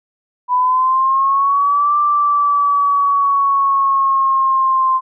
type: linear two-way sweep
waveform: sine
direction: up then down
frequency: 987.8 to 1178 to 1043 Hz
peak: -11 dBFS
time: 0.48-5.01 s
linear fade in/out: 50 ms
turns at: 1.98 s
effects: none